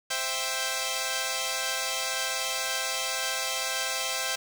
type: chord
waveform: 5% pulse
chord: C major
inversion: none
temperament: equal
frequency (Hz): 523.3 / 659.3 / 784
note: C5 / E5 / G5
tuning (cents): 0 / 0 / 0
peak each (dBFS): -21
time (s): 0.1-4.36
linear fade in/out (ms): 10
effects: 8-bit